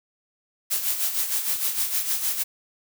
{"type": "noise with tremolo", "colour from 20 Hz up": "blue", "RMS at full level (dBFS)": -23, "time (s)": [0.7, 2.44], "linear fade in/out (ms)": 20, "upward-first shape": "sine", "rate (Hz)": 6.5, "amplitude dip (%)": 60, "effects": []}